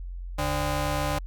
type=ring-modulated tone; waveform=15% pulse; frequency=220 Hz; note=A3; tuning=in tune; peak=-16 dBFS; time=0.38-1.19 s; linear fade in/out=10 ms; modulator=364 Hz; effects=added 44 Hz sine -33 dBFS peak until 1.26 s